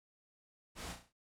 pink noise with echo, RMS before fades -45 dBFS, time 0.75-0.96 s, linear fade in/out 50 ms, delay 34 ms, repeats 5, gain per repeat -6 dB, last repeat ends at 1.13 s, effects noise-tail reverb RT60 0.1 s tail -18 dB re dry + low-pass 10000 Hz 12 dB/octave

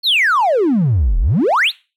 triangle exponential two-way sweep, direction down then up, 4523 to 36.95 to 4523 Hz, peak -8 dBFS, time 0.03-1.72 s, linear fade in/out 50 ms, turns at 1.19 s, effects noise-tail reverb RT60 0.3 s tail -22 dB re dry + tanh soft clip ceiling -7 dBFS

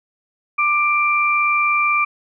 sine tone pair together, 1184 / 2358 Hz, D6 / D7, +14 / +6 cents, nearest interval octave, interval 1192 cents, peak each -17 dBFS, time 0.58-2.05 s, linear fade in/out 10 ms, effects none

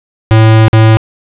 square tone with dropouts, 110.7 Hz, A2, 11 cents sharp, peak -3 dBFS, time 0.31-0.97 s, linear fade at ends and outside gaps 0 ms, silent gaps 0.682-0.731 s, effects resampled to 8000 Hz + 7-bit

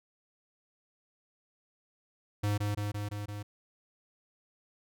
square tone with echo, 103.4 Hz, G#2, 7 cents flat, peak -28 dBFS, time 2.43-2.58 s, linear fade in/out 10 ms, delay 170 ms, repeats 5, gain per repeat -2 dB, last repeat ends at 3.43 s, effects none

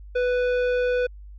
sine tone with tanh clipping, 495.5 Hz, B4, 6 cents sharp, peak -22 dBFS, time 0.15-1.07 s, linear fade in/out 10 ms, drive 17 dB, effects added 50 Hz sine -39 dBFS peak until 1.38 s + low-pass 3000 Hz 12 dB/octave

